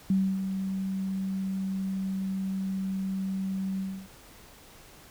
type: tone with ADSR envelope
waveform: sine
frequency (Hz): 191.6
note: G3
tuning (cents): -39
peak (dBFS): -20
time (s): 0.1-4.09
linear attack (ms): 3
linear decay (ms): 280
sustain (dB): -8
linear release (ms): 300
effects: pink hiss -52 dBFS RMS until 5.1 s